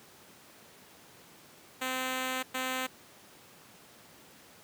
5% pulse tone bursts at uneven times, 258.1 Hz, C4, 23 cents flat, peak -20 dBFS, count 2, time 1.81-2.43 / 2.54-2.87 s, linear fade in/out 10 ms, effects pink hiss -55 dBFS RMS until 4.63 s + high-pass 150 Hz 12 dB/octave

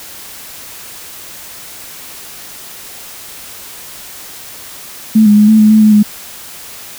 sine tone with pitch steps, 218.4 / 208.2 / 210.4 / 218.3 / 213.7 / 217 / 213.8 / 209.3 Hz, A3 / G#3 / G#3 / A3 / G#3 / A3 / A3 / G#3, -13 / +5 / +23 / -13 / +50 / -24 / -49 / +14 cents, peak -3 dBFS, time 5.15-6.03 s, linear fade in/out 10 ms, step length 110 ms, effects white hiss -31 dBFS RMS until 6.98 s

